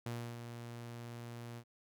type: tone with ADSR envelope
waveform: sawtooth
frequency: 118.4 Hz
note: A#2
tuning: 27 cents sharp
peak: -34 dBFS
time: 0.06-1.64 s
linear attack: 4 ms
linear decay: 300 ms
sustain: -7 dB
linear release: 65 ms
effects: none